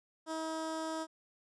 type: tone with notch filter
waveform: 15% pulse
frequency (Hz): 319.7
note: D#4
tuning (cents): +47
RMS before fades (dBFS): -38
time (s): 0.26-1.07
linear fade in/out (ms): 50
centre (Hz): 2700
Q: 1.9
effects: resampled to 22050 Hz